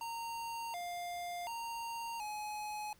square tone with pitch steps, 924 / 702 / 926 / 843 Hz, A#5 / F5 / A#5 / G#5, -16 / +9 / -12 / +26 cents, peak -40 dBFS, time 0.01-2.93 s, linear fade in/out 2 ms, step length 730 ms, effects pink hiss -66 dBFS RMS until 2.99 s

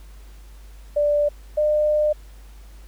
sine tone pair in turn, 587.3 / 602.8 Hz, D5 / D5, 0 / +45 cents, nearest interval unison, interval 45 cents, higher second, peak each -16 dBFS, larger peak neither, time 0.96-1.29 / 1.57-2.13 s, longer second, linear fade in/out 10 ms, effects added 50 Hz sine -40 dBFS peak until 2.87 s + pink hiss -54 dBFS RMS until 2.87 s

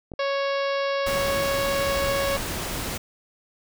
clicks, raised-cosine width 2 ms, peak -24 / -25 dBFS, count 2, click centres 0.118 / 0.137 s
harmonic tone, 554.4 Hz, C#5, in tune, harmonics 1 / 2 / 3 / 4 / 5 / 6 / 7 / 8 / 9 / 10, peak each -24 / -30 / -34 / -36 / -38 / -40 / -41 / -42 / -43 / -44 dBFS, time 0.19-2.37 s, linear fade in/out 5 ms
pink noise, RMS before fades -30 dBFS, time 1.06-2.98 s, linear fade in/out 10 ms
effects none

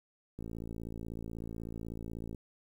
click train, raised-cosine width 3 ms, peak -29 dBFS, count 111, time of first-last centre 0.39-2.347 s, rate 56.2 Hz, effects 10-bit

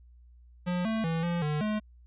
square tone with pitch steps, 178.3 / 221.8 / 164.1 / 172.2 / 150.3 / 213.1 Hz, F3 / A3 / E3 / F3 / D3 / G#3, +36 / +14 / -8 / -24 / +40 / +45 cents, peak -28 dBFS, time 0.66-1.8 s, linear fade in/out 20 ms, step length 190 ms, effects added 60 Hz sine -52 dBFS peak until 2.06 s + resampled to 8000 Hz

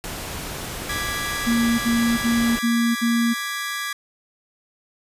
pink noise, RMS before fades -31 dBFS, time 0.04-2.59 s, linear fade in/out 0 ms
clicks, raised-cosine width 2 ms, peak -20 dBFS, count 2, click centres 0.82 / 0.961 s
sawtooth chord, G# diminished, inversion second, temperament equal, 1174.7 / 1661.2 / 1975.5 Hz, D6 / G#6 / B6, 0 / 0 / 0 cents, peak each -27 / -25 / -28 dBFS, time 0.89-3.93 s, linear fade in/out 5 ms
sine tone bursts, 233.1 Hz, A#3, in tune, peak -17 dBFS, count 5, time 1.46-3.342 s, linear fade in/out 20 ms, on 330 ms, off 58 ms
effects resampled to 32000 Hz

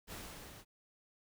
pink noise with level ramp, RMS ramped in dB -45 to -55 dBFS, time 0.07-0.65 s, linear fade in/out 50 ms, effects none

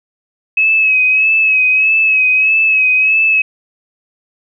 sine tone with vibrato, 2567 Hz, E7, 47 cents flat, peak -8 dBFS, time 0.57-3.42 s, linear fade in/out 5 ms, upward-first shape sine, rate 1.6 Hz, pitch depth 40 cents each way, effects none

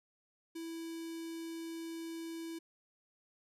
square tone with notch filter, 329.6 Hz, E4, in tune, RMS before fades -43 dBFS, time 0.55-2.59 s, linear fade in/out 10 ms, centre 1200 Hz, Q 0.83, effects resampled to 32000 Hz

